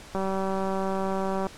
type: click train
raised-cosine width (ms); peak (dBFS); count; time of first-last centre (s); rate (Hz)
1; -16; 254; 0.15-1.468; 192
effects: pink hiss -46 dBFS RMS until 1.57 s + low-pass 9000 Hz 12 dB/octave